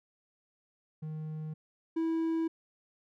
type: tone pair in turn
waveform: triangle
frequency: 155.56 / 326.3 Hz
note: D#3 / E4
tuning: 0 / -18 cents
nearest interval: octave + minor second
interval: 1282 cents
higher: second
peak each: -34 / -26 dBFS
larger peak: second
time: 1.02-1.54 / 1.96-2.48 s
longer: neither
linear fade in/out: 10 ms
effects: none